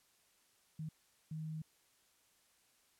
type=tone bursts at uneven times; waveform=sine; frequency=157.1 Hz; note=D#3; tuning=17 cents sharp; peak=-40 dBFS; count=2; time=0.79-0.89 / 1.31-1.62 s; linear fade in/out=5 ms; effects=white hiss -72 dBFS RMS until 2.99 s + low-pass 12000 Hz 12 dB/octave